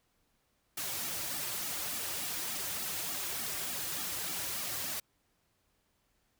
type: noise with flanger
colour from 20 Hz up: white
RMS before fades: -37 dBFS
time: 0.77-5 s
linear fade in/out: 5 ms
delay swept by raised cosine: 1.9 to 4.7 ms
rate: 3.4 Hz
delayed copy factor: -0.9
effects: pink hiss -75 dBFS RMS until 6.39 s